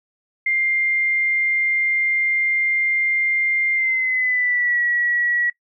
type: tone with pitch glide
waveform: sine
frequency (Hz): 2100 to 1925.7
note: C7 to B6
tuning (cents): +6 to -44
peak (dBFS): -17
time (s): 0.46-5.5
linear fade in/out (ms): 5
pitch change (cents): -150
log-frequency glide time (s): 3.75-4.8
effects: noise-tail reverb RT60 0.1 s tail -20 dB re dry